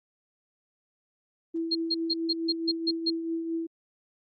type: tone with tremolo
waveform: sine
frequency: 329.6 Hz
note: E4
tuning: in tune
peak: -26 dBFS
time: 1.54-3.67 s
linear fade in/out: 10 ms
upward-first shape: triangle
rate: 4.6 Hz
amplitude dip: 50%
type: tone bursts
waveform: sine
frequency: 4235 Hz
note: C8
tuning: 20 cents sharp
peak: -23 dBFS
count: 8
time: 1.71-3.104 s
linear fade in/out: 10 ms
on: 43 ms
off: 150 ms
effects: Opus 24 kbps